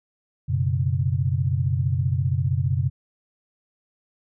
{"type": "chord", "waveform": "sine", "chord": "F# suspended fourth", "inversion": "none", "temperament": "equal", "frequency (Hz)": [92.5, 123.47, 138.59], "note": ["F#2", "B2", "C#3"], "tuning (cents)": [0, 0, 0], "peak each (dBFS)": -24, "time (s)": [0.48, 2.9], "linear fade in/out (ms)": 20, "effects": []}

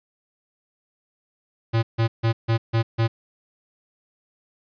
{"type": "tone bursts", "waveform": "square", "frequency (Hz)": 113.9, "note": "A#2", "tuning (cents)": -40, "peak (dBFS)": -18, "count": 6, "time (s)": [1.73, 3.08], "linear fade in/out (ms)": 20, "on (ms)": 100, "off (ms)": 150, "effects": ["resampled to 11025 Hz", "10-bit"]}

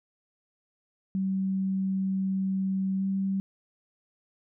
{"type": "tone with pitch glide", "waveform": "sine", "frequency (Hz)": [191.4, 193.62], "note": ["G3", "G3"], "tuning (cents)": [-41, -21], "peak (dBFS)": -25, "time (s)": [1.15, 3.4], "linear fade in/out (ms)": 0, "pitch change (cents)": 20, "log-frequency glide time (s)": [2.97, 3.03], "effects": []}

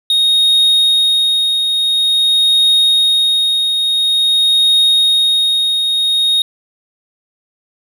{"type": "tone with tremolo", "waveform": "triangle", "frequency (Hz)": 3729, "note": "A#7", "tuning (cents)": 0, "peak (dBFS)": -6, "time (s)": [0.1, 6.42], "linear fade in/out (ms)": 2, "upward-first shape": "triangle", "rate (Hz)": 0.48, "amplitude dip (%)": 45, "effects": []}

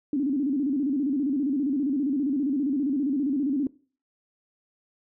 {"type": "tone with vibrato", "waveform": "sine", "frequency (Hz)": 277.9, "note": "C#4", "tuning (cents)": 4, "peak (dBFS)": -22, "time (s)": [0.13, 3.67], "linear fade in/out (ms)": 2, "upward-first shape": "square", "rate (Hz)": 15, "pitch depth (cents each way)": 110, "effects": ["noise-tail reverb RT60 0.4 s tail -21 dB re dry"]}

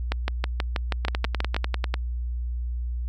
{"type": "two click trains", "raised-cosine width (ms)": 0.3, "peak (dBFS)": [-10, -9], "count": [10, 10], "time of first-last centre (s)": [[1.05, 1.941], [0.12, 1.565]], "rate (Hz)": [10.1, 6.23], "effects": ["added 60 Hz sine -26 dBFS peak until 3.08 s"]}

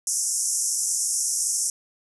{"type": "band-pass noise", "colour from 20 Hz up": "pink", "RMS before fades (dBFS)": -25, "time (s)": [0.07, 1.7], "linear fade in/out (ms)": 2, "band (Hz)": [5500, 11000], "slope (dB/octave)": 96, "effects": []}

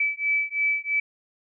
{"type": "beating tone pair", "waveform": "sine", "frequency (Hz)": [2303, 2306], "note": ["D7", "D7"], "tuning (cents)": [-34, -32], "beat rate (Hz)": 3, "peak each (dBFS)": -25, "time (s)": [0, 1], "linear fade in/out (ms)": 5, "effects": []}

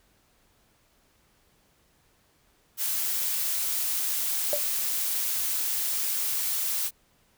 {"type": "noise", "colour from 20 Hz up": "blue", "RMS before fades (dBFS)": -28, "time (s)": [2.77, 6.91], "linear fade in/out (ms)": 50}
{"type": "tone with exponential decay", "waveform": "sine", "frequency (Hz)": 587.3, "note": "D5", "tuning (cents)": 0, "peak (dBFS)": -20, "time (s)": [4.53, 4.63], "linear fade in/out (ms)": 1, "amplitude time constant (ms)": 20}
{"effects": ["pink hiss -65 dBFS RMS until 7.37 s"]}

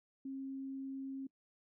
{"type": "tone", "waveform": "sine", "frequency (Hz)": 269.1, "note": "C4", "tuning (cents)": 49, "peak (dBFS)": -40, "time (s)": [0.25, 1.27], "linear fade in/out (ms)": 5, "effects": ["noise-tail reverb RT60 0.1 s tail -23 dB re dry"]}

